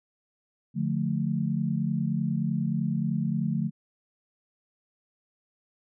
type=chord; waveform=sine; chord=D minor; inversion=none; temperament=equal with one note detuned; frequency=146.83 / 176.64 / 220 Hz; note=D3 / F3 / A3; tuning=0 / +20 / 0 cents; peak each=-29 dBFS; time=0.74-3.71 s; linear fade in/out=50 ms; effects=none